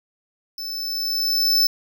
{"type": "tone with level ramp", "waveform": "square", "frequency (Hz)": 5274, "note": "E8", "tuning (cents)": 0, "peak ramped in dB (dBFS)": [-29, -14], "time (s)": [0.58, 1.67], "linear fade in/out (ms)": 2, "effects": []}